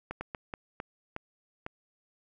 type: slowing click train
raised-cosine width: 0.5 ms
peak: -21 dBFS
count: 7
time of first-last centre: 0.11-1.664 s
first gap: 100 ms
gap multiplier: 1.38
effects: none